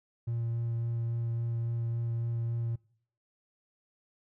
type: tone with vibrato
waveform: triangle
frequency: 116.54 Hz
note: A#2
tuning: in tune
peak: -27 dBFS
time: 0.27-2.76 s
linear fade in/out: 10 ms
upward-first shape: sine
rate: 3.6 Hz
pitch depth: 10 cents each way
effects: noise-tail reverb RT60 0.6 s tail -25 dB re dry + tanh soft clip ceiling -23 dBFS